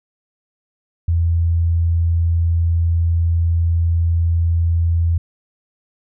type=tone; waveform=sine; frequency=84 Hz; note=E2; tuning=33 cents sharp; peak=-13 dBFS; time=1.08-5.18 s; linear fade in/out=5 ms; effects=none